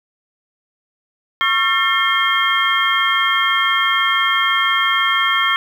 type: tone cluster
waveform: sine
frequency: 1101 / 1357 / 1793 / 2139 / 3203 Hz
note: C#6 / E6 / A6 / C7 / G7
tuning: -12 / +50 / +32 / +38 / +37 cents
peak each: -20 dBFS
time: 1.41-5.56 s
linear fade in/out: 0 ms
effects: 7-bit